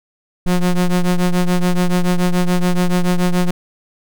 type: ring-modulated tone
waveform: square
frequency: 90 Hz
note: F#2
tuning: 47 cents flat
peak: -10 dBFS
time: 0.46-3.51 s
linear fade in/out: 5 ms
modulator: 86.5 Hz
effects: none